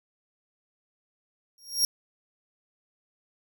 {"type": "tone with exponential growth", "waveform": "sawtooth", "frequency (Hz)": 5588, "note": "F8", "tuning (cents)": 0, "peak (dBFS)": -15, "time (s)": [1.58, 1.85], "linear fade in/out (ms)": 1, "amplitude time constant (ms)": 57, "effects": []}